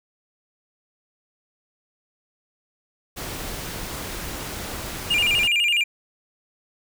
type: noise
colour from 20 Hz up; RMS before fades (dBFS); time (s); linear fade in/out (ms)
pink; -32; 3.16-5.48; 20
type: tone with vibrato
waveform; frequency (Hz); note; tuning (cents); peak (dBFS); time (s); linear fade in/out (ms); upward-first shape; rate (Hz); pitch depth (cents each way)
triangle; 2605; E7; -21; -16; 5.1-5.84; 10; square; 12; 150
effects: none